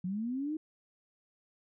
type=linear sweep; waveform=sine; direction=up; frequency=174.61 to 319.2 Hz; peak=-32 dBFS; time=0.04-0.57 s; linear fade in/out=5 ms; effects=none